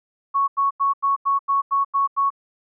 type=tone bursts; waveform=sine; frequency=1108.7 Hz; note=C#6; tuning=in tune; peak=-16 dBFS; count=9; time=0.34-2.304 s; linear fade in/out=20 ms; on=140 ms; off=88 ms; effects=none